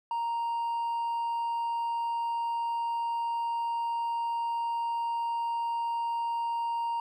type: tone with hard clipping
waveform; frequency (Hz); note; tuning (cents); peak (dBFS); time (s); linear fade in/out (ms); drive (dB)
sine; 932.3; A#5; 0; -29; 0.11-7; 2; 2
effects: none